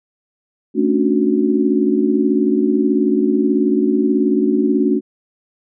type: chord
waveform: sine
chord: D major seventh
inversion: second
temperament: just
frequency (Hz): 220.2 / 275.3 / 293.7 / 367.1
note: A3 / C#4 / D4 / F#4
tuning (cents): +2 / -12 / 0 / -14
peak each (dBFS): -18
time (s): 0.74-5.01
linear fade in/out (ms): 50
effects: none